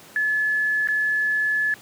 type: tone with dropouts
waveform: sine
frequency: 1718 Hz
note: A6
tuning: 42 cents flat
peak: -19 dBFS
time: 0.16-1.74 s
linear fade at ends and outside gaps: 1 ms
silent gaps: 0.874-0.886 s
effects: pink hiss -46 dBFS RMS until 1.81 s + high-pass 150 Hz 12 dB/octave